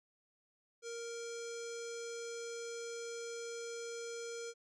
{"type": "tone with low-pass filter", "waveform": "square", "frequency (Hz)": 466.2, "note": "A#4", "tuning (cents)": 0, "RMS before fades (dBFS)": -44, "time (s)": [0.82, 4.54], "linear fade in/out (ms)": 50, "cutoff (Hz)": 6700, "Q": 4.5, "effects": []}